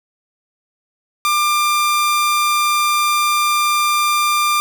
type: tone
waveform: sawtooth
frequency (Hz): 1193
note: D6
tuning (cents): +27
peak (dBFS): -10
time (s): 1.25-4.6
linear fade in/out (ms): 0
effects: none